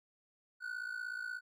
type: ring-modulated tone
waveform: triangle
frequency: 1482 Hz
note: F#6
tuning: 2 cents sharp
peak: -34 dBFS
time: 0.6-1.41 s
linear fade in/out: 50 ms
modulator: 28.3 Hz
effects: none